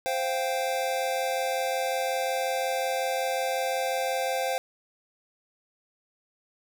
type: chord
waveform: square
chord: C suspended fourth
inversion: none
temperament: equal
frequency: 523.3 / 698.5 / 784 Hz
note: C5 / F5 / G5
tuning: 0 / 0 / 0 cents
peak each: -30 / -32 / -32 dBFS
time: 0.06-4.58 s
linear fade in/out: 0 ms
effects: none